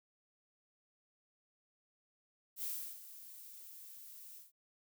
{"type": "noise with ADSR envelope", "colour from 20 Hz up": "violet", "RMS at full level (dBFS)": -39, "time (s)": [2.56, 4.52], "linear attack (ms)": 75, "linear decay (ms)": 340, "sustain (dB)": -14, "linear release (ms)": 150, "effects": []}